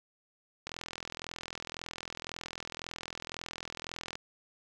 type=click train; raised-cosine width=0.2 ms; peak=-21 dBFS; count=147; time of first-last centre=0.67-4.154 s; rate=41.9 Hz; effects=none